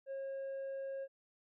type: tone with tanh clipping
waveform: sine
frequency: 542 Hz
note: C#5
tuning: 39 cents flat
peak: -40 dBFS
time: 0.06-1.08 s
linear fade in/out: 50 ms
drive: 3 dB
effects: none